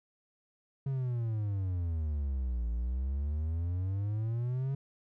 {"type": "exponential two-way sweep", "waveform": "triangle", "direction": "down then up", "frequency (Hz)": [138.59, 56.5, 138.59], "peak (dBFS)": -28, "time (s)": [0.86, 4.75], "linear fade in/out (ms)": 5, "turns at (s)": 2.69, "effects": []}